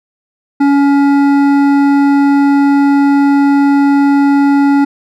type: tone with hard clipping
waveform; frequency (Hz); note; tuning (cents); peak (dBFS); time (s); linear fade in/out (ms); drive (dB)
triangle; 281.4; C#4; +26; -8; 0.6-4.85; 10; 15
effects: none